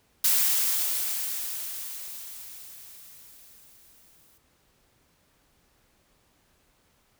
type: noise with exponential decay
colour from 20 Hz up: blue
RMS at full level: -21 dBFS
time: 0.24-4.38 s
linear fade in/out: 5 ms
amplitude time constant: 900 ms
effects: pink hiss -66 dBFS RMS until 7.19 s